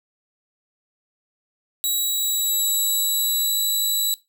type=tone with pitch glide; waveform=10% pulse; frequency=3881 to 3931 Hz; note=B7 to B7; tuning=-31 to -9 cents; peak=-13 dBFS; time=1.84-4.14 s; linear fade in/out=0 ms; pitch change=+22 cents; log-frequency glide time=1.95-3.51 s; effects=noise-tail reverb RT60 0.2 s tail -17 dB re dry